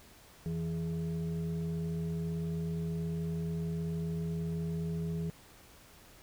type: tone with frequency modulation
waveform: sine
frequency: 164.81 Hz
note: E3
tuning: in tune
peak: -32 dBFS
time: 0.46-5.3 s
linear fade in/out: 0 ms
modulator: 251 Hz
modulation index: 0.58
effects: pink hiss -57 dBFS RMS until 6.22 s